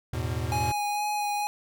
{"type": "chord", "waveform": "square", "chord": "E suspended fourth", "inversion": "none", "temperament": "equal with one note detuned", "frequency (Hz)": [82.41, 107.36, 123.47], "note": ["E2", "A2", "B2"], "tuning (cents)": [0, -42, 0], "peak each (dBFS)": -33, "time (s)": [0.13, 0.72], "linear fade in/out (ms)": 5}
{"type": "tone with vibrato", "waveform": "square", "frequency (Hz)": 830.6, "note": "G#5", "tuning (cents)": 0, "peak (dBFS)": -27, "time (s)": [0.52, 1.47], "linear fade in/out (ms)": 0, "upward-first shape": "sine", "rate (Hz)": 2.2, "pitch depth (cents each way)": 15}
{"effects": []}